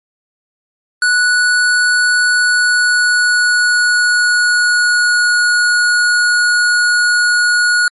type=tone with pitch glide; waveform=square; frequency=1473 to 1451 Hz; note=F#6 to F#6; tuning=-8 to -34 cents; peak=-10 dBFS; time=1.02-7.88 s; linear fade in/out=2 ms; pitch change=-26 cents; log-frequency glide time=2.32-5.39 s; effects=MP3 48 kbps